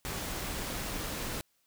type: noise with amplitude modulation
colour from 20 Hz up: pink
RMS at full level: -35 dBFS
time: 0.05-1.41 s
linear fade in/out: 0 ms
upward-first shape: sine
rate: 218 Hz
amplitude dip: 35%
effects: white hiss -73 dBFS RMS until 1.66 s